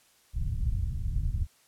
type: low-pass noise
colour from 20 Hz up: white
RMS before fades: -29 dBFS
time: 0.33-1.47 s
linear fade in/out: 50 ms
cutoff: 100 Hz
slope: 24 dB/octave
effects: white hiss -63 dBFS RMS until 1.67 s + low-pass 12000 Hz 12 dB/octave